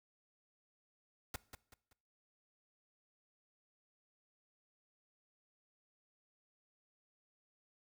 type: noise with echo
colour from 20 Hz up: pink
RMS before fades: -41 dBFS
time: 1.34-1.36 s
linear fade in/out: 2 ms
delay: 190 ms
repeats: 3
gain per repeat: -9 dB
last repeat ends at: 1.93 s
effects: noise-tail reverb RT60 0.6 s tail -21 dB re dry